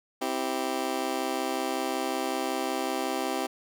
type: chord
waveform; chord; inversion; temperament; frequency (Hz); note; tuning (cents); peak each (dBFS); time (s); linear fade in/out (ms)
20% pulse; C major; none; just; 261.6 / 327 / 392.4; C4 / E4 / G4; 0 / -14 / +2; -28; 0.21-3.47; 10
effects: none